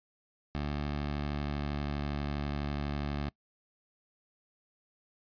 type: tone with pitch glide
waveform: 15% pulse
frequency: 73 to 72.2 Hz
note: D2 to D2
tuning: -10 to -29 cents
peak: -26 dBFS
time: 0.55-3.29 s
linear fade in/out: 0 ms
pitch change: -19 cents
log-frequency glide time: 0.89-2.08 s
effects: noise-tail reverb RT60 0.1 s tail -23 dB re dry + resampled to 11025 Hz